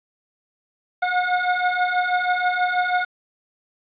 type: beating tone pair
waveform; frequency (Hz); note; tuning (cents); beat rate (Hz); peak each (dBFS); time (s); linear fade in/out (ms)
25% pulse; 720 / 726.2; F#5 / F#5; -47 / -33; 6.2; -19 / -17; 1.02-3.05; 10
effects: resampled to 8000 Hz + 8-bit